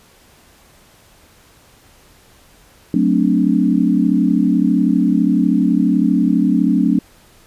sine chord, D dominant seventh, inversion first, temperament equal with one note detuned, 184.36 / 220 / 261.6 / 293.7 Hz, F#3 / A3 / C4 / D4, -6 / 0 / 0 / 0 cents, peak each -17 dBFS, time 2.94-6.99 s, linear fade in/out 2 ms, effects pink hiss -49 dBFS RMS until 7.46 s + resampled to 32000 Hz

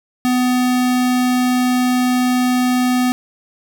square tone, 250.4 Hz, B3, 24 cents sharp, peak -14 dBFS, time 0.25-3.12 s, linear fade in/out 0 ms, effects none

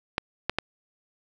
clicks, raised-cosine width 0.3 ms, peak -8 dBFS, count 3, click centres 0.181 / 0.496 / 0.586 s, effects none

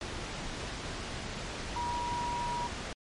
sine tone in noise, 960 Hz, B5, 49 cents flat, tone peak -32 dBFS, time 1.76-2.67 s, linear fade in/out 2 ms, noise pink, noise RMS -38 dBFS, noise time 0.01-2.93 s, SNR +3 dB, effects low-pass 6000 Hz 12 dB/octave + MP3 48 kbps

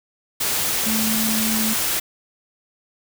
sine tone in noise, 220 Hz, A3, in tune, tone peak -22 dBFS, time 0.86-1.74 s, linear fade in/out 10 ms, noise white, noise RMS -22 dBFS, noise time 0.4-2 s, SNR -3 dB, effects none

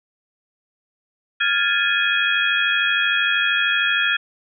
sine tone cluster, 1400 / 1653 / 1746 / 2498 / 3297 Hz, F6 / G#6 / A6 / D#7 / G#7, +4 / -9 / -14 / +6 / -13 cents, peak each -23 dBFS, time 1.4-4.17 s, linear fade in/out 10 ms, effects none

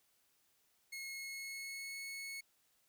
sawtooth tone with pitch glide, 2168 to 2198 Hz, C#7 to C#7, -39 to -15 cents, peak -40 dBFS, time 0.92-2.41 s, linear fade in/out 10 ms, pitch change +24 cents, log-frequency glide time 1.07-1.99 s, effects white hiss -75 dBFS RMS until 2.88 s

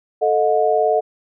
sine chord, D# diminished, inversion second, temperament equal with one note detuned, 440 / 622.3 / 721 Hz, A4 / D#5 / F#5, 0 / 0 / -45 cents, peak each -18 dBFS, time 0.21-1.01 s, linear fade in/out 20 ms, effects none

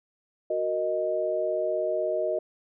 sine chord, D# minor, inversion first, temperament equal, 370 / 466.2 / 622.3 Hz, F#4 / A#4 / D#5, 0 / 0 / 0 cents, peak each -31 / -32 / -26 dBFS, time 0.5-2.39 s, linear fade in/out 5 ms, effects none

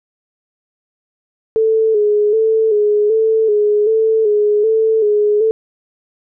sine tone with vibrato, 430 Hz, A4, 40 cents flat, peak -10 dBFS, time 1.56-5.51 s, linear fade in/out 0 ms, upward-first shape square, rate 1.3 Hz, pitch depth 50 cents each way, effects none

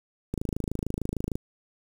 click train, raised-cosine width 3 ms, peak -16 dBFS, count 28, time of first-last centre 0.34-1.355 s, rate 26.6 Hz, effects 7-bit

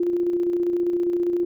sine tone with tremolo, 349.2 Hz, F4, in tune, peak -18 dBFS, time 0-1.45 s, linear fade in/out 5 ms, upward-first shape square, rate 15 Hz, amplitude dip 35%, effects none

